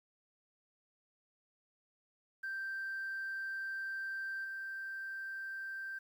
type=tone with level steps; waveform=sine; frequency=1568 Hz; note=G6; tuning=in tune; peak=-36 / -39 dBFS; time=2.43-5.99 s; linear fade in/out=10 ms; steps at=4.44 s; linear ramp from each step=10 ms; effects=tanh soft clip ceiling -34 dBFS + 11-bit